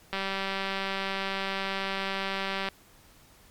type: click train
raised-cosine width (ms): 0.3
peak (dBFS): -15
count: 497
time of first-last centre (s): 0.13-2.687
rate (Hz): 194
effects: pink hiss -57 dBFS RMS until 3.5 s + MP3 96 kbps